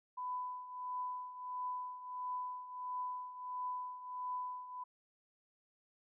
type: tone with tremolo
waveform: sine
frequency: 999 Hz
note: B5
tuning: 20 cents sharp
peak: -36 dBFS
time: 0.17-4.84 s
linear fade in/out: 10 ms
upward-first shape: triangle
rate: 1.5 Hz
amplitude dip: 75%
effects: none